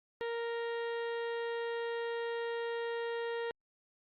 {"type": "harmonic tone", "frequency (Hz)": 466.2, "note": "A#4", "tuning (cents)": 0, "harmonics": [1, 2, 3, 4, 5, 6, 7, 8, 9], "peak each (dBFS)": [-35, -44, -49, -45, -58, -54, -55, -58, -64], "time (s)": [0.21, 3.51], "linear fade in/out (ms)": 0, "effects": ["Opus 48 kbps"]}